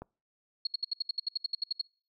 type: click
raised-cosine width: 1 ms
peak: -28 dBFS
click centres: 0.02 s
type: tone bursts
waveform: sine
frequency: 4319 Hz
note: C#8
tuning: 46 cents flat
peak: -27 dBFS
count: 14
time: 0.65-1.814 s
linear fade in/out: 5 ms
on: 20 ms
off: 68 ms
effects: noise-tail reverb RT60 0.4 s tail -26 dB re dry